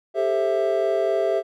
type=chord; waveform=triangle; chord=A minor seventh; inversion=third; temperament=just; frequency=396 / 440 / 528 / 660 Hz; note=G4 / A4 / C5 / E5; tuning=+18 / 0 / +16 / +2 cents; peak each=-22 / -26 / -26 / -20 dBFS; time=0.14-1.43 s; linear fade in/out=50 ms; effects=none